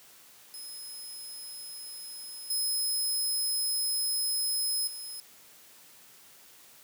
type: tone with level steps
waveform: 15% pulse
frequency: 5120 Hz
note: D#8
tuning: 49 cents sharp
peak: -35 / -22 / -33 dBFS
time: 0.54-5.2 s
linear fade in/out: 0 ms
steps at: 2.5 / 4.87 s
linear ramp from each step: 5 ms
effects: white hiss -55 dBFS RMS until 6.83 s + high-pass 100 Hz 12 dB/octave